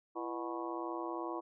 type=harmonic tone with a mistuned harmonic; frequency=122.3 Hz; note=B2; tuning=16 cents flat; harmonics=3 / 4 / 5 / 6 / 7 / 8 / 9; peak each=-40 / -47 / -47 / -46 / -49 / -44 / -45 dBFS; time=0.15-1.41 s; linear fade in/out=20 ms; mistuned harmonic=3; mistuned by=-140 cents; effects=none